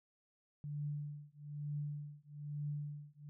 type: tone with tremolo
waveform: sine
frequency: 146.83 Hz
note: D3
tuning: in tune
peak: -36 dBFS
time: 0.64-3.29 s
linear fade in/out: 0 ms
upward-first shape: triangle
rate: 1.1 Hz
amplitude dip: 100%
effects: none